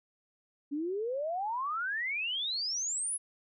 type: exponential sweep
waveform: sine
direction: up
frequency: 277.2 to 10680 Hz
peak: -31 dBFS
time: 0.71-3.18 s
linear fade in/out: 20 ms
effects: none

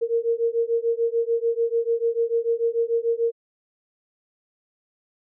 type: beating tone pair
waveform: sine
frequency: 460 / 466.8 Hz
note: A#4 / A#4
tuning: -23 / +2 cents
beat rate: 6.8 Hz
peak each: -23 / -23 dBFS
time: 0.01-3.32 s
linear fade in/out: 20 ms
effects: none

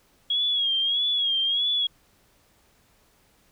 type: tone with vibrato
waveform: sine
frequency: 3300 Hz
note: G#7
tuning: 12 cents flat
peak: -21 dBFS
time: 0.3-1.87 s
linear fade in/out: 5 ms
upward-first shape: sine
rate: 1.6 Hz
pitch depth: 74 cents each way
effects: pink hiss -62 dBFS RMS until 3.51 s

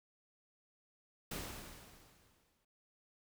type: noise with exponential decay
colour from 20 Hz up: pink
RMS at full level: -41 dBFS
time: 1.31-2.65 s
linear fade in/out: 5 ms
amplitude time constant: 290 ms
effects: none

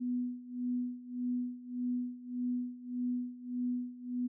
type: tone with tremolo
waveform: sine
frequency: 246.9 Hz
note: B3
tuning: in tune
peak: -30 dBFS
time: 0-4.28 s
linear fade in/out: 20 ms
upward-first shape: sine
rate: 1.7 Hz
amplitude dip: 85%
effects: none

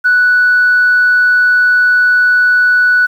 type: tone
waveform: sine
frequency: 1480 Hz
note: F#6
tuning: in tune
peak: -5 dBFS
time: 0.04-3.07 s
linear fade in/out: 20 ms
effects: tanh soft clip ceiling -3 dBFS + 7-bit

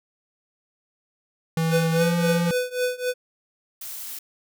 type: tone with pitch glide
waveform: square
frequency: 163 to 172.1 Hz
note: E3 to F3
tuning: -19 to -25 cents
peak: -21 dBFS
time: 1.57-2.51 s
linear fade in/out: 2 ms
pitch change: +94 cents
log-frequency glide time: 1.96-2.04 s
type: tone with tremolo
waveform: square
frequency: 498.8 Hz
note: B4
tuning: 17 cents sharp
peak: -20 dBFS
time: 1.69-3.14 s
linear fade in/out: 50 ms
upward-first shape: triangle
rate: 3.7 Hz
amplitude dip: 95%
type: noise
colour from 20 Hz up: blue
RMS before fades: -35 dBFS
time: 3.81-4.19 s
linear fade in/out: 5 ms
effects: none

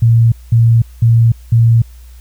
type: tone bursts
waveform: sine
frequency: 115.5 Hz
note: A#2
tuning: 16 cents flat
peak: -5 dBFS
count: 4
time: 0.02-1.82 s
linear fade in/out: 5 ms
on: 300 ms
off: 200 ms
effects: added 60 Hz sine -33 dBFS peak until 2.2 s + white hiss -49 dBFS RMS until 2.2 s

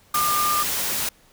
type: tone in noise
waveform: sine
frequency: 1200 Hz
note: D6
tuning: 37 cents sharp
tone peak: -20 dBFS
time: 0.14-0.63 s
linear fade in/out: 5 ms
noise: white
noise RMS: -25 dBFS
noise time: 0.14-1.09 s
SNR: +2 dB
effects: pink hiss -56 dBFS RMS until 1.32 s

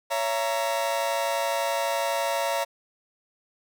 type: chord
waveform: 40% pulse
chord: A# diminished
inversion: first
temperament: just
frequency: 559.4 / 671.3 / 932.3 Hz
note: C#5 / E5 / A#5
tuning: +16 / +31 / 0 cents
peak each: -28 dBFS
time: 0.1-2.65 s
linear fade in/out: 20 ms
effects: none

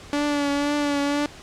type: tone with vibrato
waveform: sawtooth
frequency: 288.3 Hz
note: D4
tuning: 32 cents flat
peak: -17 dBFS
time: 0.13-1.26 s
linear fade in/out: 0 ms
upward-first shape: triangle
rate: 2 Hz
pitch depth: 35 cents each way
effects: pink hiss -43 dBFS RMS until 1.42 s + low-pass 7000 Hz 12 dB/octave

